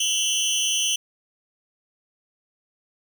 25% pulse tone with amplitude modulation, 3034 Hz, F#7, 43 cents sharp, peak -13 dBFS, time 0-0.96 s, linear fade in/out 5 ms, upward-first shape sine, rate 289 Hz, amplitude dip 95%, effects none

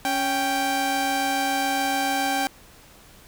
sawtooth tone pair together, 277.2 / 784.6 Hz, C#4 / G5, 0 / +1 cents, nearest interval octave + tritone, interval 1801 cents, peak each -24 / -19 dBFS, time 0.05-2.47 s, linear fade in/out 0 ms, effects pink hiss -50 dBFS RMS until 3.27 s

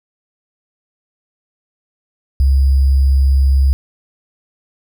sine tone with sample-and-hold, 67.6 Hz, C#2, 43 cents flat, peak -8 dBFS, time 2.4-3.73 s, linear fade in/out 0 ms, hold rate 4900 Hz, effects none

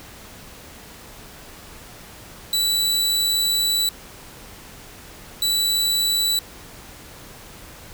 sawtooth tone pair in turn, 3951 / 3951 Hz, B7 / B7, 0 / 0 cents, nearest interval unison, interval 0 cents, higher neither, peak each -15 dBFS, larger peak neither, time 2.53-3.89 / 5.42-6.39 s, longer first, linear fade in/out 2 ms, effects pink hiss -42 dBFS RMS until 7.93 s

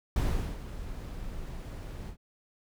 brown noise with ADSR envelope, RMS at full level -26 dBFS, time 0.16-2.17 s, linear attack 3 ms, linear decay 400 ms, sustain -13 dB, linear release 91 ms, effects none

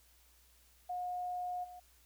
sine tone with level steps, 720 Hz, F#5, 47 cents flat, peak -36 / -48 dBFS, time 0.89-1.8 s, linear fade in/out 10 ms, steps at 1.63 s, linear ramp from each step 20 ms, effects added 60 Hz sine -67 dBFS peak until 2.05 s + white hiss -67 dBFS RMS until 2.05 s

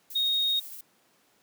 violet noise with tremolo, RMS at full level -41 dBFS, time 0.1-0.81 s, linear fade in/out 5 ms, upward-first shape sine, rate 13 Hz, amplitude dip 30%
sine tone, 3729 Hz, A#7, in tune, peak -23 dBFS, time 0.15-0.6 s, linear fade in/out 10 ms
effects pink hiss -65 dBFS RMS until 1.42 s + high-pass 200 Hz 12 dB/octave

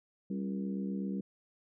harmonic tone with a mistuned harmonic, 68 Hz, C#2, 33 cents flat, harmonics 3 / 4 / 5 / 6 / 7, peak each -34 / -41 / -44 / -51 / -49 dBFS, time 0.3-1.21 s, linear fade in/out 5 ms, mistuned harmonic 3, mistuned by -76 cents, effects none

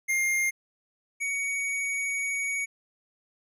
square tone pair in turn, 2118 / 2244 Hz, C7 / C#7, +21 / +21 cents, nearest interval minor second, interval 100 cents, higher second, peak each -24 / -28 dBFS, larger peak first, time 0.08-0.51 / 1.2-2.66 s, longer second, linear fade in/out 20 ms, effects resampled to 32000 Hz

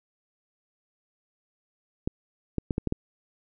clicks, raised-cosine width 3 ms, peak -13 dBFS, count 6, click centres 2.075 / 2.583 / 2.708 / 2.781 / 2.873 / 2.924 s, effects none

